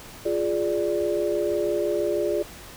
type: chord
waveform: sine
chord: D diminished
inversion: first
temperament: equal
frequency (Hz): 349.2 / 415.3 / 587.3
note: F4 / Ab4 / D5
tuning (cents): 0 / 0 / 0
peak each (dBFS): -26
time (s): 0.25-2.43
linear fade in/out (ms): 10
effects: pink hiss -43 dBFS RMS until 2.76 s